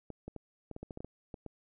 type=clicks; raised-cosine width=2 ms; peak=-29 dBFS; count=12; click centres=0.103 / 0.28 / 0.363 / 0.713 / 0.764 / 0.83 / 0.908 / 0.974 / 1.005 / 1.046 / 1.342 / 1.463 s; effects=none